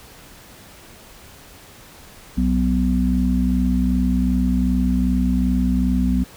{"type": "harmonic tone", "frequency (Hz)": 62.6, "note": "B1", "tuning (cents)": 24, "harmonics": [1, 3, 4], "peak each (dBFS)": [-20, -20, -20], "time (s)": [2.37, 6.24], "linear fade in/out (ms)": 10, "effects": ["pink hiss -44 dBFS RMS until 6.36 s"]}